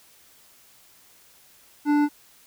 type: tone with hard clipping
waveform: sine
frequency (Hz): 293.7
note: D4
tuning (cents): 0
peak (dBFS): -19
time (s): 1.85-2.09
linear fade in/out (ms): 50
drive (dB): 11
effects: white hiss -55 dBFS RMS until 2.46 s